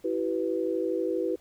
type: chord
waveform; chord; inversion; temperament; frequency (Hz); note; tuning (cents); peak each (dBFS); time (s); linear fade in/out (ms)
sine; E minor; none; equal with one note detuned; 329.6 / 381.9 / 493.9; E4 / G4 / B4; 0 / -45 / 0; -30; 0.04-1.36; 10
effects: pink hiss -61 dBFS RMS until 1.4 s